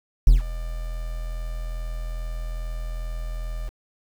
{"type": "tone with ADSR envelope", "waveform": "triangle", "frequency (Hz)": 41.2, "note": "E1", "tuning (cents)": 0, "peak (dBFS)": -5, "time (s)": [0.27, 3.7], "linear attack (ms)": 4, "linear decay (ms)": 140, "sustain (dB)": -20, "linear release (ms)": 21, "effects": ["7-bit"]}